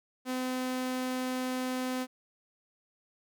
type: tone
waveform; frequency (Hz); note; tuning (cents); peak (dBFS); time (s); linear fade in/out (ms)
sawtooth; 255.4; C4; -42; -27; 0.25-2.07; 50
effects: none